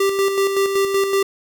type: tone with tremolo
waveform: square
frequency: 392.8 Hz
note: G4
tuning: 4 cents sharp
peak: -15 dBFS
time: 0-1.23 s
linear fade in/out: 5 ms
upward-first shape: square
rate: 5.3 Hz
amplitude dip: 45%
effects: 9-bit